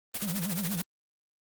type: noise with tremolo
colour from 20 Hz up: white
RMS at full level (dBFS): -32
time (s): 0.14-0.82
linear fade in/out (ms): 5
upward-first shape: sine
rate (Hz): 14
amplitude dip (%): 75
type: tone with vibrato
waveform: triangle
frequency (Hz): 185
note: F#3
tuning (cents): 0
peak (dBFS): -29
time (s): 0.22-0.82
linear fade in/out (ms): 5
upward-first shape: sine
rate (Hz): 8.5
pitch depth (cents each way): 220
effects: Opus 24 kbps